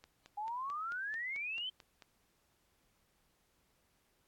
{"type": "click train", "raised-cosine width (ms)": 0.2, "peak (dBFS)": -36, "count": 10, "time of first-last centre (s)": [0.04, 2.022], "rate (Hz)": 4.54}
{"type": "exponential sweep", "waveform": "sine", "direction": "up", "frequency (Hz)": [811, 3136], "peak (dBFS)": -37, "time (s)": [0.37, 1.7], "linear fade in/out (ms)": 10}
{"effects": ["pink hiss -75 dBFS RMS until 4.27 s", "AAC 64 kbps"]}